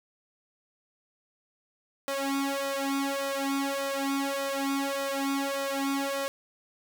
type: tone with flanger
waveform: sawtooth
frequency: 275.6 Hz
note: C#4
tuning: 10 cents flat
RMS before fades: -30 dBFS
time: 2.08-6.28 s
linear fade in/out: 0 ms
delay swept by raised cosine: 1.6 to 2.8 ms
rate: 1.7 Hz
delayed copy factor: +1
effects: none